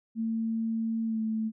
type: tone with pitch glide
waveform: sine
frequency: 225.2 to 220.3 Hz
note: A3 to A3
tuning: +40 to +2 cents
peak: -27 dBFS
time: 0.15-1.52 s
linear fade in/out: 50 ms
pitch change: -38 cents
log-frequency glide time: 1.05-1.21 s
effects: none